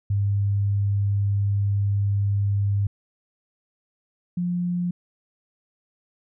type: tone pair in turn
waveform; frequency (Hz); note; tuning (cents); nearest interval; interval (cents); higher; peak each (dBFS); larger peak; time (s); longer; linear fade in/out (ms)
sine; 100.6 / 176.63; G2 / F3; +45 / +20; minor seventh; 975; second; -19 / -22; first; 0.1-2.87 / 4.37-4.91; first; 5
effects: none